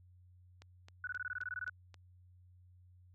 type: click train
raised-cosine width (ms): 0.2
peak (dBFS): -37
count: 6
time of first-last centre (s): 0.62-1.943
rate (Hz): 3.78
type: tone bursts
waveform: sine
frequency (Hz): 1480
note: F#6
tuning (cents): 0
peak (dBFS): -37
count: 13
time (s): 1.04-1.696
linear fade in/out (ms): 2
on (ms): 32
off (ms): 20
effects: added 90 Hz sine -59 dBFS peak until 3.14 s